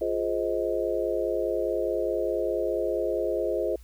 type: chord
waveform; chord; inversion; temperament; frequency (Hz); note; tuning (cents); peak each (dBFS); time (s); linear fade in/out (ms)
sine; F minor seventh; none; just; 349.2 / 419.1 / 523.8 / 628.6; F4 / Ab4 / C5 / Eb5; 0 / +16 / +2 / +18; -30; 0.01-3.76; 5
effects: added 59 Hz sine -45 dBFS peak until 3.83 s + white hiss -61 dBFS RMS until 3.83 s